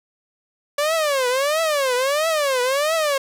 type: tone with vibrato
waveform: sawtooth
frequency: 568 Hz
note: C#5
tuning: 42 cents sharp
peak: -14 dBFS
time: 0.78-3.18 s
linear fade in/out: 5 ms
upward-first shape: triangle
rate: 1.5 Hz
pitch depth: 270 cents each way
effects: low-pass 12000 Hz 12 dB/octave + 7-bit